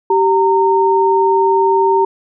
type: tone pair together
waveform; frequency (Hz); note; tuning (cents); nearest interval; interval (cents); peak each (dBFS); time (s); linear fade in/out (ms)
sine; 387.4 / 920; G4 / A#5; -20 / -23; octave + minor third; 1497; -12; 0.1-2.05; 5
effects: none